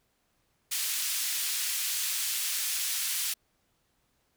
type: band-pass noise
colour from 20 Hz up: white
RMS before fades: -31 dBFS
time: 0.71-3.34 s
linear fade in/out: 10 ms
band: 2200 to 14000 Hz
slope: 12 dB/octave
effects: pink hiss -73 dBFS RMS until 4.36 s